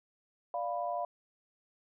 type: chord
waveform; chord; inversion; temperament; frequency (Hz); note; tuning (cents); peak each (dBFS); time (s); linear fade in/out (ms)
sine; B diminished; first; equal; 587.3 / 698.5 / 987.8; D5 / F5 / B5; 0 / 0 / 0; -38 / -34 / -39; 0.54-1.05; 2
effects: none